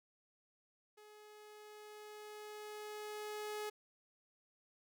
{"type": "tone with level ramp", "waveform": "sawtooth", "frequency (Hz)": 422.4, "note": "G#4", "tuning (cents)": 29, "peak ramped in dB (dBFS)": [-54, -36], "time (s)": [0.97, 3.7], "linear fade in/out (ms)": 10, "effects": []}